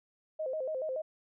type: tone with vibrato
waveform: sine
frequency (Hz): 571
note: D5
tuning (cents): -49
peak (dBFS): -32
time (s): 0.39-1.02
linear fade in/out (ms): 10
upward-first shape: square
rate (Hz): 7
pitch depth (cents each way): 160
effects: none